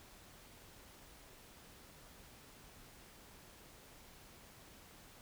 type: silence
effects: pink hiss -59 dBFS RMS until 5.21 s